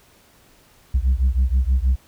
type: beating tone pair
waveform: sine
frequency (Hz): 61.74 / 68.04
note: B1 / C#2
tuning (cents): 0 / -32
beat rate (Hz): 6.3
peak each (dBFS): -16 / -17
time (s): 0.94-1.96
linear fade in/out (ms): 10
effects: tanh soft clip ceiling -12 dBFS + pink hiss -54 dBFS RMS until 2.07 s